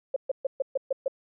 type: tone bursts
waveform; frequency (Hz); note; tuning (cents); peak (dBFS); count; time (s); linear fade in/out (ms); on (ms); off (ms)
sine; 539; C#5; -49; -22; 7; 0.14-1.081; 5; 23; 130
effects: none